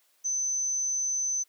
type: tone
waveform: sine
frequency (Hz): 6110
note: G8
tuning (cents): -45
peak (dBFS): -26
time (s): 0.24-1.44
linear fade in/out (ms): 20
effects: white hiss -67 dBFS RMS until 1.48 s + high-pass 400 Hz 12 dB/octave